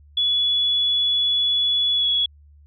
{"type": "tone with pitch glide", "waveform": "sine", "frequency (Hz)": [3408, 3367], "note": ["G#7", "G#7"], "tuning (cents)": [44, 23], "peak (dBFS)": -17, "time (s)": [0.17, 2.26], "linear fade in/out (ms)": 5, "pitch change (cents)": -21, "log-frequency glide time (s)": [1.94, 2.07], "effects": ["added 73 Hz sine -47 dBFS peak until 2.66 s"]}